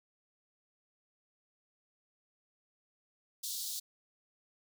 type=high-pass noise; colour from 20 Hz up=pink; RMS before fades=-39 dBFS; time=3.43-3.8 s; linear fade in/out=10 ms; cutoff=3700 Hz; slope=48 dB/octave; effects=none